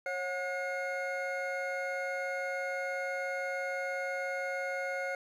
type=tone cluster; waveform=triangle; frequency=546 / 729 / 1450 / 2141 Hz; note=C#5 / F#5 / F#6 / C7; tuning=-26 / -26 / -35 / +39 cents; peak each=-34 / -39 / -37 / -38 dBFS; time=0.06-5.15 s; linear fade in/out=2 ms; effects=none